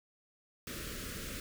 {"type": "band-stop noise", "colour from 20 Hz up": "pink", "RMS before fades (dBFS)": -42, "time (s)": [0.67, 1.4], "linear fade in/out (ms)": 2, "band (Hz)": [580, 1200], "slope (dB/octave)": 48, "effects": []}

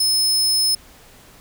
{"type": "tone", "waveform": "sawtooth", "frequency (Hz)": 5200, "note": "E8", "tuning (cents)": -24, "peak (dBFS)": -13, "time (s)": [0, 0.75], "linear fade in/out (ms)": 5, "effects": ["pink hiss -47 dBFS RMS until 1.4 s"]}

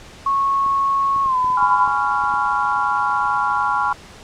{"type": "tone with pitch glide", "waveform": "sine", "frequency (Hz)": [1100, 1008.7], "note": ["C#6", "B5"], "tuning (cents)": [-14, 36], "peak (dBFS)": -15, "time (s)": [0.26, 1.88], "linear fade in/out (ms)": 5, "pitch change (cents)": -150, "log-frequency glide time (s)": [1.23, 1.37]}
{"type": "clicks", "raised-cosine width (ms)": 3, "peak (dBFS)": -25, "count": 9, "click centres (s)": [0.663, 1.162, 1.26, 1.445, 1.503, 1.627, 1.877, 2.238, 2.339]}
{"type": "chord", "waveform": "sine", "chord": "C# dominant seventh", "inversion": "second", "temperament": "just", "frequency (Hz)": [831.5, 997.9, 1108.7, 1385.9], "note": ["G#5", "B5", "C#6", "E#6"], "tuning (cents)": [2, 18, 0, -14], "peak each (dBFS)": -22, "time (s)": [1.57, 3.93], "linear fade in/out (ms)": 5}
{"effects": ["pink hiss -41 dBFS RMS until 4.23 s", "low-pass 7000 Hz 12 dB/octave"]}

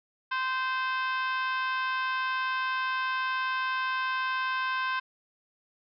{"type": "harmonic tone", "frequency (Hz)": 519, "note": "C5", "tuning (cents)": -14, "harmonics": [2, 3, 4, 5, 6, 7, 8, 9, 10], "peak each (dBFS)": [-30, -31, -43, -38, -43, -45, -51, -52, -51], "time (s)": [0.31, 5], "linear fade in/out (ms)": 10, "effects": []}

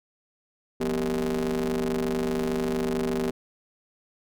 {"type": "ring-modulated tone", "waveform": "35% pulse", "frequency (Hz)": 73.42, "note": "D2", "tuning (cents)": 0, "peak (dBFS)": -20, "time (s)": [0.8, 3.31], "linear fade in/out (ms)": 10, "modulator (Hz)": 318, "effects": []}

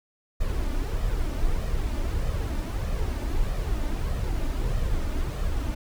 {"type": "noise with flanger", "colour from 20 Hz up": "brown", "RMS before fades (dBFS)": -26, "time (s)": [0.4, 5.75], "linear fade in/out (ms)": 10, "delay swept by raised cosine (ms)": [1.6, 3.4], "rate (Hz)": 1.6, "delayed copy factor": 0.5, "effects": []}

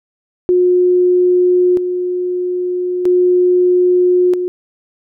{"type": "tone with tremolo", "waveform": "sine", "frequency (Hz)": 360.3, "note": "F#4", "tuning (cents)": -46, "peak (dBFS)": -8, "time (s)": [0.49, 4.48], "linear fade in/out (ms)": 0, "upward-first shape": "square", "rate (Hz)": 0.39, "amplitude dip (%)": 55, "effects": []}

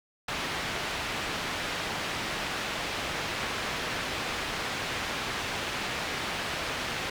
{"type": "low-pass noise", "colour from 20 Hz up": "white", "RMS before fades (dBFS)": -33, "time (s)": [0.28, 7.1], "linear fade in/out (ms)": 5, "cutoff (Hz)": 2900, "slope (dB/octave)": 12, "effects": []}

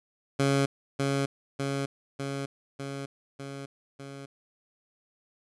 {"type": "tone with echo", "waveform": "15% pulse", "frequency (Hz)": 138.3, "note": "C#3", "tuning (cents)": -4, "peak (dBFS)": -16, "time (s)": [0.39, 0.66], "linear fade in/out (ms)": 10, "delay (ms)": 600, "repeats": 6, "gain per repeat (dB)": -3, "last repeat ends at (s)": 4.26, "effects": ["resampled to 24000 Hz"]}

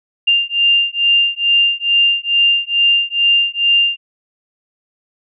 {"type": "beating tone pair", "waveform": "sine", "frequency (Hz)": [2794, 2796.3], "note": ["F7", "F7"], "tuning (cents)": [0, 2], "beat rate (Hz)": 2.3, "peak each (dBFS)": -14, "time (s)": [0.27, 3.97], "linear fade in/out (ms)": 10, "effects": []}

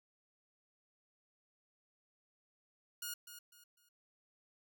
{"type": "tone with echo", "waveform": "5% pulse", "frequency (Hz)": 1435, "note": "F6", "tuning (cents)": 47, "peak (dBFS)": -29, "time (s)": [3.02, 3.14], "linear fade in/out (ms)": 5, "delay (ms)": 250, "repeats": 3, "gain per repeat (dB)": -10, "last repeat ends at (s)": 3.89, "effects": []}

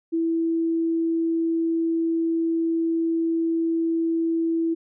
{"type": "tone", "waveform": "sine", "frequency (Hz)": 329.6, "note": "E4", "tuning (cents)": 0, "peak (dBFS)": -20, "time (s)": [0.12, 4.75], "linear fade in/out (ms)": 20, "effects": []}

